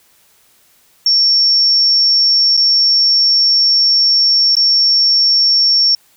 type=tone with dropouts; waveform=sine; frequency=5470 Hz; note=F8; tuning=37 cents flat; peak=-8 dBFS; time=1.06-5.95 s; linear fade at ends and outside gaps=2 ms; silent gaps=2.568-2.574 / 4.553-4.567 s; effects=white hiss -52 dBFS RMS until 6.16 s